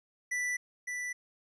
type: tone with echo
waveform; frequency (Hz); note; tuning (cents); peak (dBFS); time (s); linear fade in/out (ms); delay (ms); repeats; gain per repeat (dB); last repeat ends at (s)
square; 1975.5; B6; 0; -31; 0.31-0.57; 10; 560; 1; -4; 1.13
effects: resampled to 22050 Hz